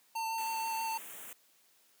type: tone with vibrato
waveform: square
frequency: 899 Hz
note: A5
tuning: 37 cents sharp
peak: -34 dBFS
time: 0.15-0.98 s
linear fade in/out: 10 ms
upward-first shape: sine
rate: 6.3 Hz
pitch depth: 12 cents each way
type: band-stop noise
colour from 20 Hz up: white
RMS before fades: -47 dBFS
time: 0.38-1.33 s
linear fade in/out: 2 ms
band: 3300 to 6600 Hz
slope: 48 dB/octave
effects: white hiss -67 dBFS RMS until 2 s + high-pass 200 Hz 12 dB/octave